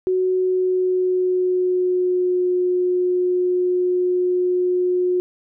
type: tone with pitch glide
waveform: sine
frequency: 370.5 to 361.4 Hz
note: F#4 to F#4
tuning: +2 to -41 cents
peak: -16 dBFS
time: 0.07-5.2 s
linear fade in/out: 0 ms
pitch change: -43 cents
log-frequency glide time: 0.34-2.49 s
effects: none